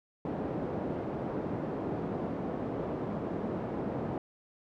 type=band-pass noise; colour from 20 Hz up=pink; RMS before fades=-35 dBFS; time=0.25-4.18 s; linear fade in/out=2 ms; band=170 to 590 Hz; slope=12 dB/octave; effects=none